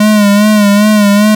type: tone with vibrato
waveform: square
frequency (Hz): 207.7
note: G#3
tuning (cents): 0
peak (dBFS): -5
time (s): 0-1.35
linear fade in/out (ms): 5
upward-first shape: sine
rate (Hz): 2.5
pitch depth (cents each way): 52
effects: none